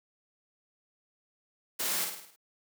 white noise with echo, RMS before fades -32 dBFS, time 1.79-2.05 s, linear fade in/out 10 ms, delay 52 ms, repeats 6, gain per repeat -5 dB, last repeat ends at 2.362 s, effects high-pass 200 Hz 12 dB/octave

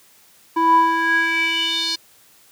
square tone with band-pass filter sweep, 329.6 Hz, E4, in tune, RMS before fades -18 dBFS, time 0.56-1.96 s, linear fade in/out 10 ms, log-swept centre 780 to 4600 Hz, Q 5.1, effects white hiss -52 dBFS RMS until 2.51 s + high-pass 60 Hz 12 dB/octave

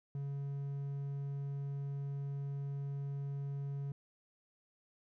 triangle tone, 140 Hz, C#3, 18 cents sharp, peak -35 dBFS, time 0.15-3.92 s, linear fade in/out 2 ms, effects none

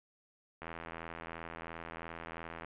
click train, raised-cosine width 0.5 ms, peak -28 dBFS, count 169, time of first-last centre 0.62-2.647 s, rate 82.9 Hz, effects resampled to 8000 Hz + 10-bit

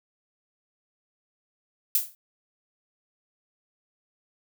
violet noise with exponential decay, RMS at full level -19 dBFS, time 1.95-2.15 s, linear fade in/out 1 ms, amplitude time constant 42 ms, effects none

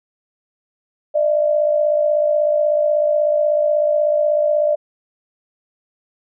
sine tone pair together, 596.7 / 653 Hz, D5 / E5, +27 / -17 cents, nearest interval major second, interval 156 cents, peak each -14 / -21 dBFS, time 1.14-4.76 s, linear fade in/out 20 ms, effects none

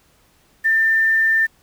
sine tone with quantisation, 1791 Hz, A6, 30 cents sharp, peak -13 dBFS, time 0.64-1.47 s, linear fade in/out 20 ms, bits 7, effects pink hiss -57 dBFS RMS until 1.62 s

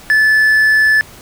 triangle tone, 1739 Hz, A6, 21 cents flat, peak -6 dBFS, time 0.1-1.01 s, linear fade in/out 0 ms, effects pink hiss -38 dBFS RMS until 1.21 s

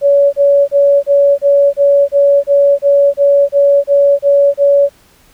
sine tone bursts, 565 Hz, C#5, 33 cents sharp, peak -5 dBFS, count 14, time 0.01-4.893 s, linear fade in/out 50 ms, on 320 ms, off 31 ms, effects pink hiss -48 dBFS RMS until 5.33 s

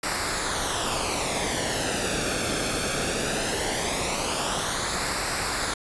pink noise with flanger, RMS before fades -27 dBFS, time 0.03-5.74 s, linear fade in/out 5 ms, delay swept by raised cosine 0.31 to 1.03 ms, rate 0.19 Hz, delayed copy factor -0.6, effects resampled to 24000 Hz

